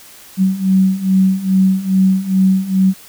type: beating tone pair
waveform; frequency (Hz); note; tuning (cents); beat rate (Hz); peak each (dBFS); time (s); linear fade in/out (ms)
sine; 188.3 / 190.7; F#3 / G3; +31 / -47; 2.4; -15 / -12; 0.37-2.94; 50
effects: white hiss -40 dBFS RMS until 3.08 s